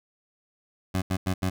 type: tone bursts at uneven times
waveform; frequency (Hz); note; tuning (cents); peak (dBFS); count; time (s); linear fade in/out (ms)
20% pulse; 93.2; F#2; +13; -19; 4; 0.94-1.02 / 1.1-1.17 / 1.26-1.34 / 1.42-1.5; 10
effects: none